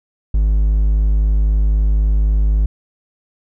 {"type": "tone", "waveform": "triangle", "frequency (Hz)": 51.91, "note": "G#1", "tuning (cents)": 0, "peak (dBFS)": -9, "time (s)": [0.34, 2.66], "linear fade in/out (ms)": 5, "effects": []}